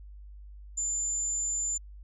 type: tone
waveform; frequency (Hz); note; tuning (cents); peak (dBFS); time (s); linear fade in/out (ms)
sine; 7130; A8; +22; -28; 0.77-1.78; 10
effects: added 50 Hz sine -44 dBFS peak until 2.03 s